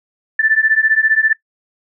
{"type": "beating tone pair", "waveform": "sine", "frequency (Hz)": [1755, 1770], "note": ["A6", "A6"], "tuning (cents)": [-5, 10], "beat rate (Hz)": 15, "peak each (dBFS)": -14, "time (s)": [0.39, 1.33], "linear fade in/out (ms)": 5, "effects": ["noise-tail reverb RT60 0.1 s tail -19 dB re dry"]}